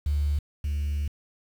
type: tone pair in turn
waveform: triangle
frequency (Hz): 73 / 73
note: D2 / D2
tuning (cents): -10 / -10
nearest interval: unison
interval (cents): 0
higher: neither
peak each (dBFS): -18 / -22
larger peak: first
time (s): 0.06-0.39 / 0.64-1.08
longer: second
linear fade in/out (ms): 5
effects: tanh soft clip ceiling -20 dBFS + 8-bit